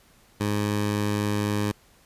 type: tone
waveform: 15% pulse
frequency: 103.83 Hz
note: G#2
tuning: in tune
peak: -17 dBFS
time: 0.4-1.72 s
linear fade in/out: 10 ms
effects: pink hiss -58 dBFS RMS until 2.05 s + resampled to 32000 Hz